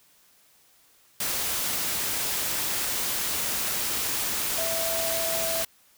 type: tone in noise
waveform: sine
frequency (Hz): 659.3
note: E5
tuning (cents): 0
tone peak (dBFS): -30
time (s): 4.58-5.63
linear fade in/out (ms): 5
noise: white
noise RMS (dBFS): -28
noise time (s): 1.2-5.65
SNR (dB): -5
effects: white hiss -60 dBFS RMS until 5.97 s